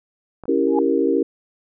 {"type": "clicks", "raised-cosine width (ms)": 1, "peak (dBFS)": [-22, -25], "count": 2, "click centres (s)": [0.437, 0.455]}
{"type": "chord", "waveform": "sine", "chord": "C# diminished seventh", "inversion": "none", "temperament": "equal", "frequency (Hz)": [277.2, 329.6, 392, 466.2], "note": ["C#4", "E4", "G4", "Bb4"], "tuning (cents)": [0, 0, 0, 0], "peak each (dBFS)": -21, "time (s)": [0.48, 1.23], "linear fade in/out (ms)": 5}
{"type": "tone with exponential growth", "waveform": "sine", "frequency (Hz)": 835, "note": "G#5", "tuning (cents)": 9, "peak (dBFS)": -17, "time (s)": [0.67, 0.79], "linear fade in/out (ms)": 2, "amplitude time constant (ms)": 26}
{"effects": []}